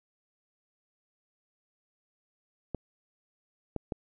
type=clicks; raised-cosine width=2 ms; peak=-19 dBFS; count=3; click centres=2.747 / 3.763 / 3.922 s; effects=none